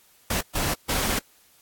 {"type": "noise bursts at uneven times", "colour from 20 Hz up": "pink", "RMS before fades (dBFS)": -25, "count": 3, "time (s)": [[0.3, 0.41], [0.55, 0.74], [0.89, 1.19]], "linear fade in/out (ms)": 5, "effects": ["white hiss -58 dBFS RMS until 1.61 s", "AAC 64 kbps"]}